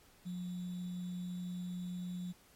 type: tone with sample-and-hold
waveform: sine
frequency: 179.3 Hz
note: F3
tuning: 46 cents sharp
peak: -38 dBFS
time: 0.25-2.33 s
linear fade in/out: 20 ms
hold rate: 3675 Hz
effects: pink hiss -64 dBFS RMS until 2.55 s + MP3 64 kbps